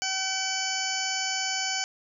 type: harmonic tone with a mistuned harmonic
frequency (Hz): 763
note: G5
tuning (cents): -47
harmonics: 1 / 2 / 3 / 4 / 6 / 7 / 8 / 9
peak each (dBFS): -35 / -35 / -35 / -35 / -35 / -35 / -35 / -35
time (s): 0.02-1.84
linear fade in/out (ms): 0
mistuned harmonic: 4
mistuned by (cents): -24
effects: none